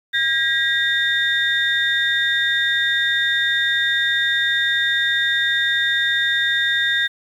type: tone cluster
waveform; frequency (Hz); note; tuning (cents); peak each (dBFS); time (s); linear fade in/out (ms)
sine; 1620 / 1905 / 3636; G#6 / A#6 / A#7; -43 / +37 / -44; -20; 0.13-7.08; 20
effects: tanh soft clip ceiling -8 dBFS + 8-bit